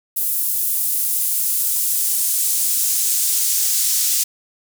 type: noise with high-pass filter sweep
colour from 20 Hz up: pink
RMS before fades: -19 dBFS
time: 0.16-4.24 s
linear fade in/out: 10 ms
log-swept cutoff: 12000 to 6300 Hz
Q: 0.98
effects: none